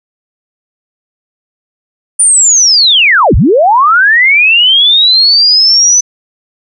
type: linear two-way sweep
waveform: sine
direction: down then up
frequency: 9430 to 34.65 to 6060 Hz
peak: -3 dBFS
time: 2.19-6.01 s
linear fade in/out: 10 ms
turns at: 3.35 s
effects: none